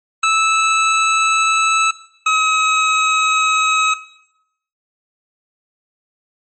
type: tone pair in turn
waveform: 25% pulse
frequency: 1310 / 1276.4 Hz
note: E6 / D#6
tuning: -11 / +44 cents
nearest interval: unison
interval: 45 cents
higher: first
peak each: -8 dBFS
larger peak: neither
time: 0.23-1.91 / 2.26-3.94 s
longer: neither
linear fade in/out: 5 ms
effects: noise-tail reverb RT60 0.8 s tail -17 dB re dry + MP3 32 kbps